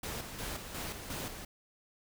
pink noise with tremolo, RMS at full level -39 dBFS, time 0.03-1.45 s, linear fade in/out 5 ms, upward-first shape square, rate 2.8 Hz, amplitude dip 50%, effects none

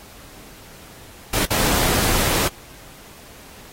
pink noise with dropouts, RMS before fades -20 dBFS, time 1.33-2.48 s, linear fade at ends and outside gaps 5 ms, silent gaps 1.455-1.504 s, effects pink hiss -44 dBFS RMS until 3.72 s + AAC 48 kbps

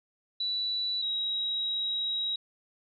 sine tone pair in turn, 3951 / 3834 Hz, B7 / A#7, 0 / +48 cents, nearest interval minor second, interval 52 cents, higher first, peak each -28 dBFS, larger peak neither, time 0.4-1.02 / 1.02-2.36 s, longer second, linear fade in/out 5 ms, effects none

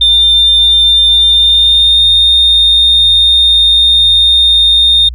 sine tone with pitch glide, 3598 to 3659 Hz, A7 to A#7, +38 to -33 cents, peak -3 dBFS, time 0.01-5.09 s, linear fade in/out 5 ms, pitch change +29 cents, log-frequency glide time 1.24-2.02 s, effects tanh soft clip ceiling 0 dBFS + added 60 Hz sine -20 dBFS peak until 5.14 s

